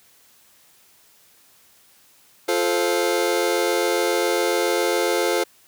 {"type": "chord", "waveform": "sawtooth", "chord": "F major", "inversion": "none", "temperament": "just", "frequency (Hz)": [349.2, 436.5, 523.8], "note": ["F4", "A4", "C5"], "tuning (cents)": [0, -14, 2], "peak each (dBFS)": -19, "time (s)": [2.48, 5.44], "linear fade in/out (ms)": 10, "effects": ["white hiss -55 dBFS RMS until 5.67 s", "high-pass 60 Hz 12 dB/octave"]}